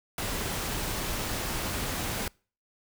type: noise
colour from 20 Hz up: pink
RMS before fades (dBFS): -32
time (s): 0.18-2.28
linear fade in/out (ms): 2
effects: noise-tail reverb RT60 0.4 s tail -26 dB re dry